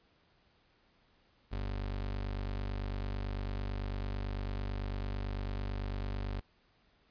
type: tone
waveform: 30% pulse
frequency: 49 Hz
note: G1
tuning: in tune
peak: -32 dBFS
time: 1.51-6.41 s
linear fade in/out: 20 ms
effects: pink hiss -69 dBFS RMS until 7.1 s + resampled to 11025 Hz